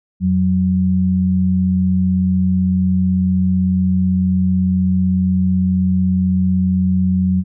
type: tone pair together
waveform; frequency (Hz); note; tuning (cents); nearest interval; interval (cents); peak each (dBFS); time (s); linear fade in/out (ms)
sine; 87.31 / 185.32; F2 / F#3; 0 / +3; octave + minor second; 1303; -19 / -13; 0.2-7.44; 50
effects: none